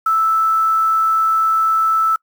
sine tone with quantisation, 1316 Hz, E6, 3 cents flat, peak -12 dBFS, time 0.06-2.16 s, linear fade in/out 5 ms, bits 6, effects noise-tail reverb RT60 0.1 s tail -24 dB re dry

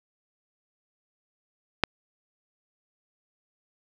click, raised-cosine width 0.3 ms, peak -3 dBFS, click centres 1.837 s, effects none

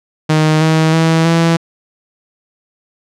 sawtooth tone with pitch steps, 155.56 / 159.01 / 162.54 / 166.15 Hz, D#3 / D#3 / E3 / E3, 0 / +38 / -24 / +14 cents, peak -5 dBFS, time 0.29-1.57 s, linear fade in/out 10 ms, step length 320 ms, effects low-pass 7000 Hz 12 dB/octave

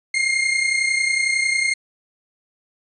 40% pulse tone pair together, 2120 / 2151 Hz, C7 / C7, +22 / +47 cents, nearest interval unison, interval 25 cents, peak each -18 / -22 dBFS, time 0.14-1.74 s, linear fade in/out 5 ms, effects resampled to 24000 Hz

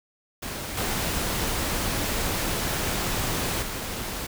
pink noise with level steps, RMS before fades -33 / -27 / -32 dBFS, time 0.42-4.27 s, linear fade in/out 10 ms, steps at 0.77 / 3.62 s, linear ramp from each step 5 ms, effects none

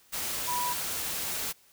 sine tone in noise, 979 Hz, B5, 15 cents flat, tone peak -29 dBFS, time 0.47-0.74 s, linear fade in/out 20 ms, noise white, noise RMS -33 dBFS, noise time 0.12-1.53 s, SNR +1 dB, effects white hiss -61 dBFS RMS until 1.72 s

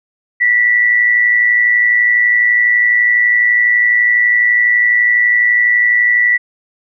sine tone with amplitude modulation, 1958 Hz, B6, 15 cents flat, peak -6 dBFS, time 0.4-6.38 s, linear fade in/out 20 ms, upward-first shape sine, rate 112 Hz, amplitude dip 50%, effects none

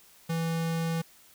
square tone, 164.81 Hz, E3, in tune, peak -28 dBFS, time 0.29-1.02 s, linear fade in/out 10 ms, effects white hiss -57 dBFS RMS until 1.34 s

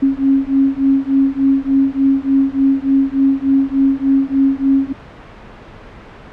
sine beating tone pair, 270 / 273.4 Hz, C#4 / C#4, -45 / -24 cents, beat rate 3.4 Hz, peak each -14 dBFS, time 0.02-4.93 s, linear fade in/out 10 ms, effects pink hiss -36 dBFS RMS until 6.32 s + low-pass 2000 Hz 12 dB/octave

